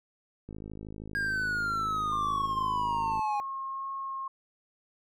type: click train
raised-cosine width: 3 ms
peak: -29 dBFS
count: 144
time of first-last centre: 0.49-3.193 s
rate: 52.9 Hz
type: exponential sweep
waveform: triangle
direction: down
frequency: 1633 to 820 Hz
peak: -26 dBFS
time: 1.15-3.4 s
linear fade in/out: 0 ms
type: tone with vibrato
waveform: sine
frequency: 1080 Hz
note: C#6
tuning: 45 cents flat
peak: -33 dBFS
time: 2.12-4.28 s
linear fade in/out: 5 ms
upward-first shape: sine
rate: 1.8 Hz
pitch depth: 8 cents each way
effects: none